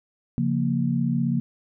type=chord; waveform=sine; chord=Bb minor; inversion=first; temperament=equal; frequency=138.59 / 174.61 / 233.1 Hz; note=Db3 / F3 / Bb3; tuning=0 / 0 / 0 cents; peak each=-25 / -26 / -24 dBFS; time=0.38-1.4 s; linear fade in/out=0 ms; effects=none